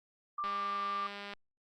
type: tone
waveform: sine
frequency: 1182 Hz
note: D6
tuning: 11 cents sharp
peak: -33 dBFS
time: 0.38-1.07 s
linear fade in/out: 5 ms
type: click train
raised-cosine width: 0.3 ms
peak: -28 dBFS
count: 182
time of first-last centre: 0.44-1.336 s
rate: 202 Hz
effects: Opus 48 kbps